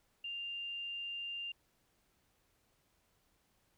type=tone; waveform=sine; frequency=2794 Hz; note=F7; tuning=in tune; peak=-39 dBFS; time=0.24-1.52 s; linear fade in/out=5 ms; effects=pink hiss -75 dBFS RMS until 3.77 s